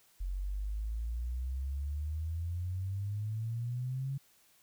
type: exponential sweep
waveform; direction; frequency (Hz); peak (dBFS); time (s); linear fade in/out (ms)
sine; up; 44.56 to 138.6; -33; 0.2-4.18; 10
effects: white hiss -66 dBFS RMS until 4.62 s